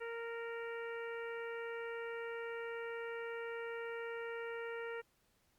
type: harmonic tone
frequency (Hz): 463.7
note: A#4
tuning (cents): -9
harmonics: 1 / 2 / 3 / 4 / 5 / 6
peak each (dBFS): -42 / -52 / -49 / -50 / -54 / -58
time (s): 0-5.02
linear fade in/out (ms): 20
effects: pink hiss -75 dBFS RMS until 5.58 s + Opus 48 kbps